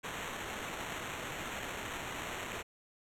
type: noise with sample-and-hold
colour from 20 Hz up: blue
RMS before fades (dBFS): -41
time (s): 0.03-2.63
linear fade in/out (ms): 20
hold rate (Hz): 4900
effects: low-pass 12000 Hz 12 dB/octave